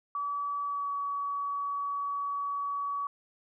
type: tone with pitch glide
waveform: sine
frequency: 1146 to 1134.1 Hz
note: D6 to C#6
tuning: -43 to +39 cents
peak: -30 dBFS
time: 0.15-3.07 s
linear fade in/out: 2 ms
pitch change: -18 cents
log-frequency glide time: 0.64-0.91 s
effects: none